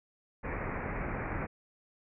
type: low-pass noise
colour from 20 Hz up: pink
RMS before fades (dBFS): -36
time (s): 0.43-1.47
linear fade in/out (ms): 20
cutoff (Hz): 2400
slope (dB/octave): 96
effects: none